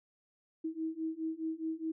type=beating tone pair; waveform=sine; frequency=318.5 / 323.3 Hz; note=D#4 / E4; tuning=+41 / -34 cents; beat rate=4.8 Hz; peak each=-38 / -37 dBFS; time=0.64-1.92 s; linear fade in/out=10 ms; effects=none